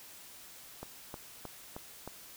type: click train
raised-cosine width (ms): 1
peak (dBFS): -27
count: 5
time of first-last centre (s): 0.83-2.076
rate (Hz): 3.21
effects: white hiss -52 dBFS RMS until 2.36 s